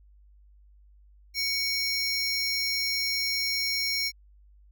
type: tone cluster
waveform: square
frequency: 2235 / 4180 / 5510 Hz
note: C#7 / C8 / F8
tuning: +14 / -2 / -24 cents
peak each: -31 / -35 / -29 dBFS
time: 1.34-4.12 s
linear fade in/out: 50 ms
effects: added 50 Hz sine -53 dBFS peak until 4.71 s

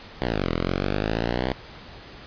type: exponential two-way sweep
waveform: 5% pulse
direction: down then up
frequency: 65.41 to 41.38 to 65.41 Hz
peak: -12 dBFS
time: 0.22-1.52 s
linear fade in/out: 0 ms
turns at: 0.5 s
effects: pink hiss -43 dBFS RMS until 2.26 s + resampled to 11025 Hz

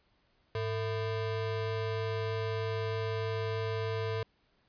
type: ring-modulated tone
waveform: square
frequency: 277.2 Hz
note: C#4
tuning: in tune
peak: -29 dBFS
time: 0.55-4.23 s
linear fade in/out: 2 ms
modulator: 172 Hz
effects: pink hiss -71 dBFS RMS until 4.68 s + resampled to 11025 Hz

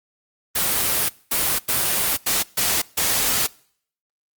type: noise bursts at uneven times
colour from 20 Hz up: white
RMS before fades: -20 dBFS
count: 6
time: 0.55-1.09 / 1.31-1.59 / 1.68-2.17 / 2.26-2.43 / 2.57-2.82 / 2.97-3.47 s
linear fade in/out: 10 ms
effects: noise-tail reverb RT60 0.6 s tail -24 dB re dry + Opus 24 kbps

